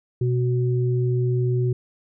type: tone pair together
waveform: sine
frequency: 124.3 / 370 Hz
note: B2 / F#4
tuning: +12 / 0 cents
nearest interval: octave + perfect fifth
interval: 1888 cents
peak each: -19 / -26 dBFS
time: 0.21-1.73 s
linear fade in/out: 5 ms
effects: none